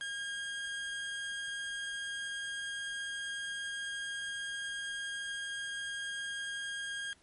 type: tone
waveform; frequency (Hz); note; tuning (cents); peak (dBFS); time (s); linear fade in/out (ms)
30% pulse; 1621; G#6; -42; -34; 0.01-7.13; 0
effects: pink hiss -65 dBFS RMS until 7.22 s + MP3 48 kbps